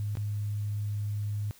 sine tone with dropouts, 103.83 Hz, G#2, in tune, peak -29 dBFS, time 0-1.51 s, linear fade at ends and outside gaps 0 ms, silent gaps 0.153-0.171 s, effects white hiss -57 dBFS RMS until 1.59 s

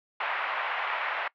pink band-pass noise, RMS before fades -31 dBFS, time 0.2-1.28 s, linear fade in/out 5 ms, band 760 to 2600 Hz, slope 24 dB/octave, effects noise-tail reverb RT60 0.1 s tail -22 dB re dry + low-pass 4000 Hz 12 dB/octave

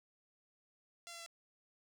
5% pulse tone with pitch steps, 685 / 678.7 / 672.5 Hz, F5 / F5 / E5, -34 / -50 / +34 cents, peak -36 dBFS, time 1.07-1.262 s, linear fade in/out 0 ms, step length 64 ms, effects none

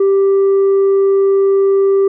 sine tone with tanh clipping, 392 Hz, G4, in tune, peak -9 dBFS, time 0-2.08 s, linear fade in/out 5 ms, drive 2 dB, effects none

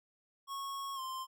square tone with pitch glide, 1100 to 1047.3 Hz, C#6 to C6, -14 to +1 cents, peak -39 dBFS, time 0.47-1.27 s, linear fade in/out 50 ms, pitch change -85 cents, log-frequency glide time 0.95-1 s, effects none

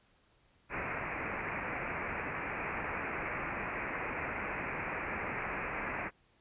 white low-pass noise, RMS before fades -38 dBFS, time 0.69-6.11 s, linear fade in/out 50 ms, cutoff 2500 Hz, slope 96 dB/octave, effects pink hiss -69 dBFS RMS until 6.4 s + resampled to 8000 Hz

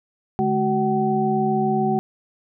sine tone cluster, 145.4 / 212.6 / 375.9 / 759 Hz, D3 / G#3 / F#4 / F#5, -17 / +41 / +27 / +44 cents, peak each -28 / -22 / -23 / -22 dBFS, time 0.39-1.99 s, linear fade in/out 0 ms, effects none

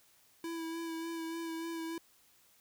square tone with vibrato, 329.6 Hz, E4, in tune, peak -38 dBFS, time 0.44-1.98 s, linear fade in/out 2 ms, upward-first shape sine, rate 3.4 Hz, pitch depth 21 cents each way, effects white hiss -66 dBFS RMS until 2.6 s

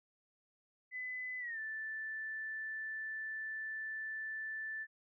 sine tone with pitch glide, 2010 to 1759.9 Hz, B6 to A6, +30 to 0 cents, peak -39 dBFS, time 0.91-4.87 s, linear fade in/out 50 ms, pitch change -230 cents, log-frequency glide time 1.39-1.59 s, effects none

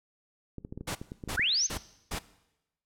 clicks, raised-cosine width 3 ms, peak -26 dBFS, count 10, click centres 0.583 / 0.649 / 0.725 / 0.776 / 0.81 / 1.015 / 1.119 / 1.238 / 1.277 / 1.395 s
pink noise bursts, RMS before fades -34 dBFS, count 4, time 0.87-2.192 s, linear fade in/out 10 ms, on 83 ms, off 330 ms
sine linear sweep, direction up, 1309 to 6540 Hz, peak -24 dBFS, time 1.37-1.67 s, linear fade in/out 10 ms
effects noise-tail reverb RT60 0.9 s tail -18 dB re dry + low-pass 12000 Hz 12 dB/octave

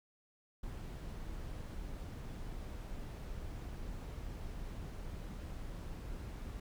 brown noise, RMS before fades -44 dBFS, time 0.63-6.6 s, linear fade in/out 5 ms, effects none

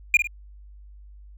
triangle tone with echo, 2415 Hz, D7, 48 cents sharp, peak -10 dBFS, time 0.14-0.17 s, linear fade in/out 2 ms, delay 51 ms, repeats 2, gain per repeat -8 dB, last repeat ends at 0.272 s, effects added 50 Hz sine -43 dBFS peak until 1.37 s

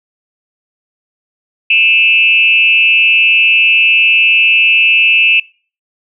sine tone with frequency modulation, 2637 Hz, E7, in tune, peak -6 dBFS, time 1.7-5.4 s, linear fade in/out 5 ms, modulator 213 Hz, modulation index 0.75, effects noise-tail reverb RT60 0.4 s tail -24 dB re dry

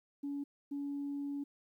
sine tone bursts at uneven times, 283.4 Hz, C#4, 38 cents sharp, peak -35 dBFS, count 2, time 0.23-0.44 / 0.71-1.44 s, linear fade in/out 10 ms, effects tanh soft clip ceiling -32 dBFS + 12-bit

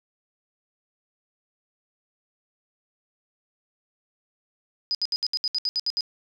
sine tone bursts, 4978 Hz, D#8, in tune, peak -22 dBFS, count 11, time 4.91-6.008 s, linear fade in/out 0 ms, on 38 ms, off 68 ms, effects none

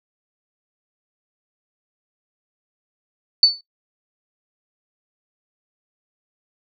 sine tone with exponential decay, 4495 Hz, C#8, 23 cents sharp, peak -4 dBFS, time 3.43-3.61 s, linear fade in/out 2 ms, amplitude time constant 37 ms, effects noise-tail reverb RT60 0.1 s tail -18 dB re dry

